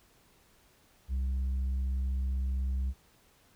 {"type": "tone with tanh clipping", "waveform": "sine", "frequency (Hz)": 65.41, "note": "C2", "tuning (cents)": 0, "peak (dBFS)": -29, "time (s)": [1.08, 2.94], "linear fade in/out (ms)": 50, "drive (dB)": 3, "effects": ["pink hiss -64 dBFS RMS until 3.55 s"]}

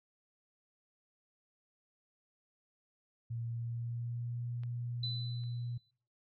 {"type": "tone with pitch glide", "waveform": "sine", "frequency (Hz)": [116.54, 120.23], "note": ["A#2", "B2"], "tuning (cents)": [0, -46], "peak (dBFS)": -36, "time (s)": [3.3, 5.78], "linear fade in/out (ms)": 10, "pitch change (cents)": 54, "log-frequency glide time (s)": [3.46, 4.45]}
{"type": "clicks", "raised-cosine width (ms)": 0.3, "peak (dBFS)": [-40, -50], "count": 2, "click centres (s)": [4.635, 5.437]}
{"type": "tone with exponential decay", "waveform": "sine", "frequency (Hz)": 4000, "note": "B7", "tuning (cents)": 21, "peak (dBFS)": -35, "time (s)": [5.03, 5.91], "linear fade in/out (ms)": 5, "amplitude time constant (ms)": 190}
{"effects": ["noise-tail reverb RT60 0.5 s tail -26 dB re dry"]}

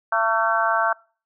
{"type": "harmonic tone with a mistuned harmonic", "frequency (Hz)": 225.2, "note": "A3", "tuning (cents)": 40, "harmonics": [3, 4, 5, 6, 7], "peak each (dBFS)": [-24, -24, -24, -24, -24], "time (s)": [0.12, 0.93], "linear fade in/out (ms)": 5, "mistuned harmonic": 7, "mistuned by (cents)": -42, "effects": ["noise-tail reverb RT60 0.4 s tail -24 dB re dry"]}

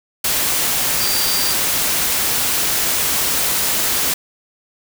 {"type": "tone in noise", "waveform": "sine", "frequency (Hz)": 4707, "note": "D8", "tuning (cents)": 3, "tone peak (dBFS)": -22, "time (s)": [1, 1.53], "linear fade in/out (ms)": 5, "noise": "white", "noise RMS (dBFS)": -18, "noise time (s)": [0.24, 4.14], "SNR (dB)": -7, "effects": []}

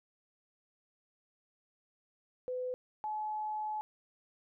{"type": "tone pair in turn", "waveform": "sine", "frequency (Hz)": [504, 854.8], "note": ["B4", "G#5"], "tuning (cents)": [35, 50], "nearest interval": "major sixth", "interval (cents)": 915, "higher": "second", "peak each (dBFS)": [-34, -34], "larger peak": "neither", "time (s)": [[2.48, 2.74], [3.04, 3.81]], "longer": "second", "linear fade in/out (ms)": 0, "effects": []}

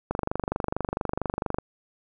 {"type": "click train", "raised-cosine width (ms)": 1, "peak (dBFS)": -12, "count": 37, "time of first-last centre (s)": [0.11, 1.585], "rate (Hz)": 24.4, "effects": []}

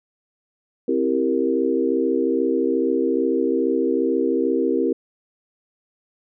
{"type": "chord", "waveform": "sine", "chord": "C dominant seventh", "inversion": "none", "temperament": "equal with one note detuned", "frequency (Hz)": [263.3, 329.6, 392, 466.2], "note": ["C4", "E4", "G4", "Bb4"], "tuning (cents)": [11, 0, 0, 0], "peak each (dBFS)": -23, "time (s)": [0.88, 4.93], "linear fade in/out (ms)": 5, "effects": []}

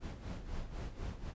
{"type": "noise with tremolo", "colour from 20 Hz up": "brown", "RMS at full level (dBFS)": -39, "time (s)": [0, 1.34], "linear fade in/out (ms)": 50, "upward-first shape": "sine", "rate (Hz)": 4, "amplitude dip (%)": 70, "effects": ["resampled to 16000 Hz"]}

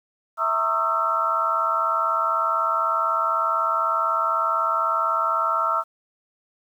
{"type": "tone cluster", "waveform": "sine", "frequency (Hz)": [656, 918, 1104, 1260, 1340], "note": ["E5", "A#5", "C#6", "D#6", "E6"], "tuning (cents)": [-9, -27, -7, 21, 28], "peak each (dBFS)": [-29, -29, -29, -26, -22], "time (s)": [0.37, 5.84], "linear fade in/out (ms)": 50, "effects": ["9-bit"]}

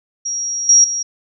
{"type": "tone with level steps", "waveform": "sine", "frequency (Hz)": 5660, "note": "F8", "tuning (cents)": 22, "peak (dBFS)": [-19, -6, -18], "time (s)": [0.25, 1.03], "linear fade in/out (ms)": 10, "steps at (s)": [0.69, 0.84], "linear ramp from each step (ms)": 2, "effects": []}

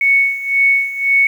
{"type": "tone with tremolo", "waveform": "sine", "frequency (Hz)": 2217, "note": "C#7", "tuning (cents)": 0, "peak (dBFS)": -8, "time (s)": [0.01, 1.27], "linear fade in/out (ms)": 2, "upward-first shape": "sine", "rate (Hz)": 1.9, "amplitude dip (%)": 80, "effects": ["7-bit"]}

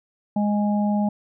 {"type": "harmonic tone", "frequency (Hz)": 207.1, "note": "G#3", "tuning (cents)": -5, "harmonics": [1, 3, 4], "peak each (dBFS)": [-19, -30, -29], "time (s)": [0.36, 1.09], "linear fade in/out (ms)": 5, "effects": []}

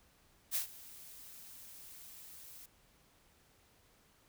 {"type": "noise with ADSR envelope", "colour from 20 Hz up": "blue", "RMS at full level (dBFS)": -33, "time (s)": [0.51, 2.66], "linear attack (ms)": 45, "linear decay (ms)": 110, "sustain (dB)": -20, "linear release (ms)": 6, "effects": ["pink hiss -68 dBFS RMS until 4.28 s"]}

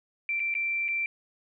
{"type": "tone with dropouts", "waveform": "sine", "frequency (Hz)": 2349, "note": "D7", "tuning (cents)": 0, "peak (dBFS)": -26, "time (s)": [0.29, 1.06], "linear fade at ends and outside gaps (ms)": 1, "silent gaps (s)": [[0.396, 0.401], [0.541, 0.551], [0.882, 0.886]], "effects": []}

